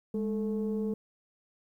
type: tone pair together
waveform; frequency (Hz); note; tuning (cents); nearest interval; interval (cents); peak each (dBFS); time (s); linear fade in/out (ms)
sine; 207.7 / 440.4; G#3 / A4; 0 / +2; octave + minor second; 1302; -29 / -32; 0.14-0.94; 5
effects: tanh soft clip ceiling -24 dBFS + 11-bit